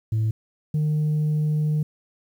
sine tone pair in turn, 110 / 152.23 Hz, A2 / D#3, 0 / -38 cents, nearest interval tritone, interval 562 cents, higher second, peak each -17 dBFS, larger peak neither, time 0.12-0.31 / 0.74-1.83 s, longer second, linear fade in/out 5 ms, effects tanh soft clip ceiling -18 dBFS + 9-bit

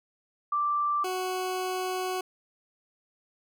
sine / 20% pulse tone pair in turn, 1174.7 / 370 Hz, D6 / F#4, 0 / 0 cents, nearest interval octave + minor sixth, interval 2000 cents, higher first, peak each -24 dBFS, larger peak neither, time 0.52-1.04 / 1.04-2.21 s, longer second, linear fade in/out 5 ms, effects none

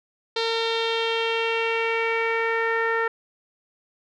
sawtooth tone with low-pass filter sweep, 455.5 Hz, A#4, 40 cents flat, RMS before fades -24 dBFS, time 0.36-3.08 s, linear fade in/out 5 ms, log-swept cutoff 4100 to 1700 Hz, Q 4, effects none

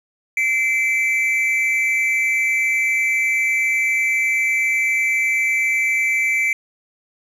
triangle tone pair together, 2071 / 2319 Hz, C7 / D7, -18 / -22 cents, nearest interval major second, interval 196 cents, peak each -19 / -16 dBFS, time 0.37-6.53 s, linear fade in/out 2 ms, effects none

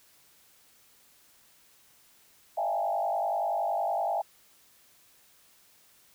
sine tone with frequency modulation, 740 Hz, F#5, in tune, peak -26 dBFS, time 2.57-4.22 s, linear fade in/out 10 ms, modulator 50.6 Hz, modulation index 2.2, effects white hiss -61 dBFS RMS until 6.14 s

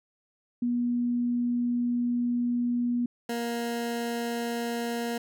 sine / 20% pulse tone pair in turn, 241.7 / 235.2 Hz, B3 / A#3, -37 / +16 cents, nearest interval unison, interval 47 cents, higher first, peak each -24 dBFS, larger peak neither, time 0.62-3.06 / 3.29-5.18 s, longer first, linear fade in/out 5 ms, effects none

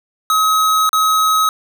square tone with dropouts, 1274 Hz, D#6, 41 cents sharp, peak -12 dBFS, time 0.3-1.49 s, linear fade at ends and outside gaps 1 ms, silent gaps 0.892-0.93 s, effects none

